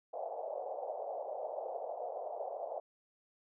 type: band-pass noise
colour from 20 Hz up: pink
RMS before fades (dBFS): -41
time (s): 0.13-2.8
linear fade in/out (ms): 10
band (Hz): 520 to 760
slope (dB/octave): 48
effects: none